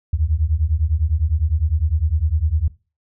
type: beating tone pair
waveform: sine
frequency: 73.2 / 83.1 Hz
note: D2 / E2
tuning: -5 / +15 cents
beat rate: 9.9 Hz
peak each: -19 dBFS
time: 0.13-2.68 s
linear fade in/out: 5 ms
effects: noise-tail reverb RT60 0.3 s tail -18 dB re dry